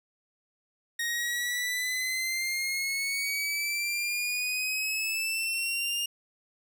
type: exponential sweep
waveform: sawtooth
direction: up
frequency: 1866 to 2825 Hz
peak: -25 dBFS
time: 0.99-6.06 s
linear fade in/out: 5 ms
effects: none